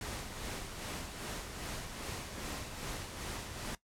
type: noise with tremolo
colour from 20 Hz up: pink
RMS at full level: -40 dBFS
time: 0.01-3.75 s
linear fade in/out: 2 ms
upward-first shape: sine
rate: 2.5 Hz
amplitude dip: 45%
effects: noise-tail reverb RT60 0.1 s tail -17 dB re dry + low-pass 11000 Hz 12 dB/octave